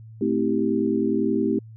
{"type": "chord", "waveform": "sine", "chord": "A minor seventh", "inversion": "none", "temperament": "equal with one note detuned", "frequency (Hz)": [220, 261.6, 321.5, 392], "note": ["A3", "C4", "E4", "G4"], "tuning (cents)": [0, 0, -43, 0], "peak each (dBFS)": -25, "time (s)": [0.21, 1.59], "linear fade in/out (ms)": 5, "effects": ["added 111 Hz sine -40 dBFS peak until 1.76 s"]}